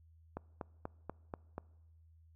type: click train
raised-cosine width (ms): 1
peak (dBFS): -26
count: 6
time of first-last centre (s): 0.37-1.581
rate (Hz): 4.13
effects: noise-tail reverb RT60 1.0 s tail -24 dB re dry + added 81 Hz sine -60 dBFS peak until 2.35 s